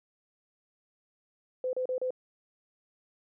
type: tone bursts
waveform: sine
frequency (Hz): 510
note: C5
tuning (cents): -44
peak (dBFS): -28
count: 4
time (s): 1.64-2.106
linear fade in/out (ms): 2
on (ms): 91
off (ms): 34
effects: none